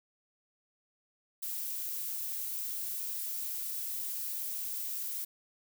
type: noise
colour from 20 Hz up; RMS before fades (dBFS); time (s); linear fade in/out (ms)
violet; -37; 1.42-5.25; 10
effects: none